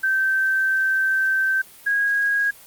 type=tone pair in turn; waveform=sine; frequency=1553 / 1642.4 Hz; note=G6 / G#6; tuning=-17 / -20 cents; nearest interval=minor second; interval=97 cents; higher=second; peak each=-17 dBFS; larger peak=neither; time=0.03-1.62 / 1.86-2.51 s; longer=first; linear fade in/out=10 ms; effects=white hiss -46 dBFS RMS until 2.66 s + Opus 32 kbps